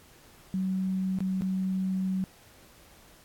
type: tone with dropouts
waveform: sine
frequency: 188.5 Hz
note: F#3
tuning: 32 cents sharp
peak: -26 dBFS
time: 0.54-2.24 s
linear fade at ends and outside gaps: 0 ms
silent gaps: 1.187-1.205 / 1.41-1.42 s
effects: pink hiss -56 dBFS RMS until 3.24 s + AAC 64 kbps